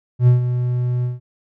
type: tone with ADSR envelope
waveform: triangle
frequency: 123.47 Hz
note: B2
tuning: in tune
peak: -5 dBFS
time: 0.19-1.2 s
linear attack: 83 ms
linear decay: 130 ms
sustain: -10 dB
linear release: 160 ms
effects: none